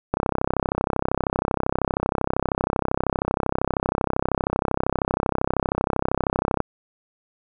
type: click train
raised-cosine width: 1 ms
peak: -6 dBFS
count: 213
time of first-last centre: 0.14-6.603 s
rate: 32.8 Hz
effects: none